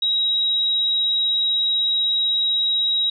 sine tone, 3829 Hz, A#7, 46 cents sharp, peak -17 dBFS, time 0.02-3.1 s, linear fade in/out 5 ms, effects none

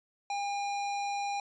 square tone, 807 Hz, G#5, 50 cents flat, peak -32 dBFS, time 0.3-1.4 s, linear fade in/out 2 ms, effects resampled to 16000 Hz

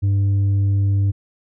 triangle tone with tanh clipping, 99.2 Hz, G2, 21 cents sharp, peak -15 dBFS, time 0.02-1.12 s, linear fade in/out 20 ms, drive 8 dB, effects none

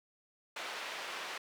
white band-pass noise, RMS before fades -42 dBFS, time 0.56-1.38 s, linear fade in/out 5 ms, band 470 to 2800 Hz, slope 12 dB/octave, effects none

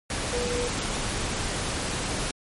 sine tone in noise, 486.6 Hz, B4, 26 cents flat, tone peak -28 dBFS, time 0.33-0.68 s, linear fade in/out 2 ms, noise pink, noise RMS -29 dBFS, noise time 0.1-2.31 s, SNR -2 dB, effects MP3 48 kbps

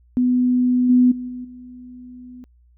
sine tone with level steps, 249.2 Hz, B3, 16 cents sharp, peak -14 / -10 / -26 / -28 / -36 dBFS, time 0.17-2.44 s, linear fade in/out 0 ms, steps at 0.89 / 1.11 / 1.28 / 1.44 s, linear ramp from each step 10 ms, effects added 60 Hz sine -51 dBFS peak until 2.77 s

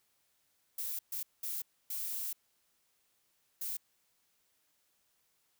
violet noise bursts at uneven times, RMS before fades -38 dBFS, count 5, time 0.78-0.99 / 1.12-1.23 / 1.43-1.62 / 1.9-2.33 / 3.61-3.77 s, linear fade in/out 5 ms, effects white hiss -75 dBFS RMS until 5.59 s

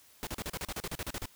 pink noise bursts, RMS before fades -37 dBFS, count 14, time 0.23-1.257 s, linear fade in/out 0 ms, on 39 ms, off 37 ms, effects white hiss -60 dBFS RMS until 1.35 s

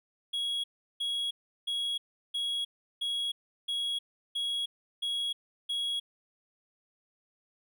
triangle tone bursts, 3322 Hz, G#7, in tune, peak -28 dBFS, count 9, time 0.33-6 s, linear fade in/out 10 ms, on 310 ms, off 360 ms, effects none

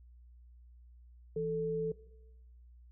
sine tone pair together, 165.02 / 440.3 Hz, E3 / A4, +2 / +1 cents, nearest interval octave + perfect fourth, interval 1699 cents, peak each -39 / -32 dBFS, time 1.36-1.92 s, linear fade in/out 5 ms, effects noise-tail reverb RT60 0.9 s tail -18 dB re dry + added 60 Hz sine -54 dBFS peak until 2.91 s

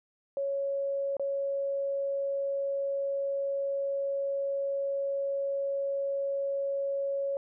sine tone with dropouts, 554.4 Hz, C#5, in tune, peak -28 dBFS, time 0.37-7.37 s, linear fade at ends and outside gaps 1 ms, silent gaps 1.168-1.196 s, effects none

